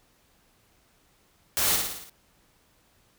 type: noise with echo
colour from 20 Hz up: white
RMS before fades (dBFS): -25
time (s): 1.57-1.76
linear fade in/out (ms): 0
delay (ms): 56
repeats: 6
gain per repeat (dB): -4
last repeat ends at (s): 2.096
effects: pink hiss -64 dBFS RMS until 3.18 s